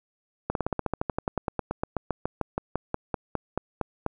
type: slowing click train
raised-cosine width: 1 ms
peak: -12 dBFS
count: 29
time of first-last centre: 0.5-4.063 s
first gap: 52 ms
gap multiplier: 1.06
effects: none